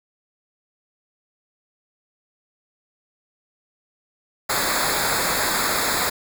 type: noise with comb filter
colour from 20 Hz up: pink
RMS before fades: -22 dBFS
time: 4.49-6.1 s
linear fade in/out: 10 ms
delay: 0.34 ms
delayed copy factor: -0.85
effects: none